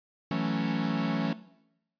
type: chord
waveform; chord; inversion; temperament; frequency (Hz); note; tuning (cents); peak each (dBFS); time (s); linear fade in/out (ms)
45% pulse; F# minor seventh; third; equal; 164.81 / 185 / 220 / 277.2; E3 / F#3 / A3 / C#4; 0 / 0 / 0 / 0; -33; 0.31-1.33; 2
effects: noise-tail reverb RT60 0.8 s tail -17 dB re dry + resampled to 11025 Hz